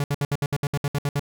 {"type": "tone bursts", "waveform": "45% pulse", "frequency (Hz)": 142.9, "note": "D3", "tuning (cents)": -47, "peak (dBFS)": -21, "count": 12, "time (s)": [0, 1.195], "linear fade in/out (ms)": 2, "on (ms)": 40, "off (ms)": 65, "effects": []}